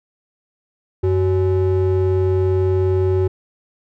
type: ring-modulated tone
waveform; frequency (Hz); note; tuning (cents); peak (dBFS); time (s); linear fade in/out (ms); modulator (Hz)
triangle; 233.9; A#3; +6; -9; 1.03-3.28; 10; 141
effects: none